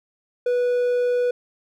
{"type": "tone", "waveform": "triangle", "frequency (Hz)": 490.6, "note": "B4", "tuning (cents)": -12, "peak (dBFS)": -16, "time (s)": [0.46, 1.31], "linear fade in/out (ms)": 5, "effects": []}